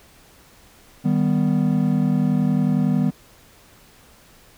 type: chord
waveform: triangle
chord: Eb augmented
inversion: none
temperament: equal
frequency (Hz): 155.56 / 196 / 246.9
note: Eb3 / G3 / B3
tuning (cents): 0 / 0 / 0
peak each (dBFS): -19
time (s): 1.04-3.11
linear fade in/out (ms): 20
effects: pink hiss -51 dBFS RMS until 4.57 s